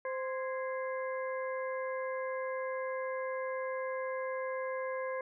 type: harmonic tone with a mistuned harmonic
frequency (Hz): 521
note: C5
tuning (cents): -7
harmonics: 1 / 2 / 3 / 4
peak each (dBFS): -35 / -41 / -45 / -47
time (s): 0.05-5.21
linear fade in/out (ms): 2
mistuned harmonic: 3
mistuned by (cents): +95
effects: none

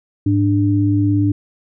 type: tone pair together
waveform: sine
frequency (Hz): 104.1 / 295.1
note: G#2 / D4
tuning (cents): +5 / +8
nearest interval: octave + tritone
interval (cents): 1803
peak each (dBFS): -15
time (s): 0.26-1.32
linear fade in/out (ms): 5
effects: none

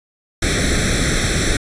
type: noise with comb filter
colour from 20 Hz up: pink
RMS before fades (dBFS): -17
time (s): 0.42-1.57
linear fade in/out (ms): 5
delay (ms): 0.52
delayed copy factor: +0.9
effects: resampled to 22050 Hz

